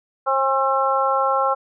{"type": "harmonic tone with a mistuned harmonic", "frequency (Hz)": 268, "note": "C4", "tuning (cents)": 42, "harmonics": [2, 3, 4, 5], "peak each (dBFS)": [-22, -22, -22, -22], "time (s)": [0.26, 1.55], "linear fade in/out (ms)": 20, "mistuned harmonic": 3, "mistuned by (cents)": 18, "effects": []}